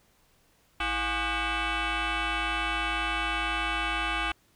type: tone with frequency modulation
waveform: sine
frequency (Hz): 713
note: F5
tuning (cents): +36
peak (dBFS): -24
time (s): 0.8-4.32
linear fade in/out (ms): 5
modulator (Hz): 384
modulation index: 6.3
effects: tanh soft clip ceiling -25 dBFS + pink hiss -65 dBFS RMS until 4.55 s